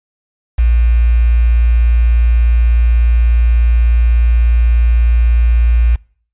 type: tone with quantisation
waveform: sine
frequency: 58.27 Hz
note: A#1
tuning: in tune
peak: -7 dBFS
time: 0.58-5.96 s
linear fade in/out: 10 ms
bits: 5
effects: noise-tail reverb RT60 0.5 s tail -25 dB re dry + resampled to 8000 Hz